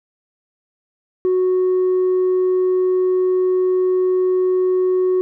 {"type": "tone with tanh clipping", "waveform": "triangle", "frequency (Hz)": 368.8, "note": "F#4", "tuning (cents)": -6, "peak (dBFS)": -14, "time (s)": [1.25, 5.21], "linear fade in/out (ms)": 0, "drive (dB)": 6, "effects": []}